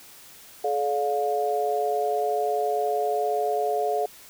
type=tone cluster; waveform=sine; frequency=428.2 / 578 / 709 Hz; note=A4 / D5 / F5; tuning=-47 / -28 / +26 cents; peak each=-26 / -30 / -25 dBFS; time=0.64-4.06 s; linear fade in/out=5 ms; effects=white hiss -48 dBFS RMS until 4.29 s